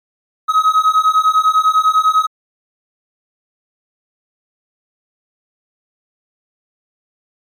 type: beating tone pair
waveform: triangle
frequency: 1266 / 1276 Hz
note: D#6 / D#6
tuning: +30 / +43 cents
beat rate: 10 Hz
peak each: -11 dBFS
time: 0.48-2.27 s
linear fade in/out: 20 ms
effects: MP3 96 kbps